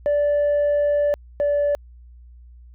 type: tone pair in turn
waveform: sine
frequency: 583 / 579.3 Hz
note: D5 / D5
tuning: -13 / -24 cents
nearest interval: unison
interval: 11 cents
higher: first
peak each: -14 / -15 dBFS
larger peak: first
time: 0.06-1.14 / 1.4-1.75 s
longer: first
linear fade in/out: 0 ms
effects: tanh soft clip ceiling -15 dBFS + added 60 Hz sine -42 dBFS peak until 2.74 s